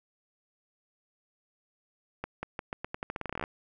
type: accelerating click train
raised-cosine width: 0.5 ms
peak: -19 dBFS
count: 19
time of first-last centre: 2.24-3.439 s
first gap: 190 ms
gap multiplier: 0.85
effects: none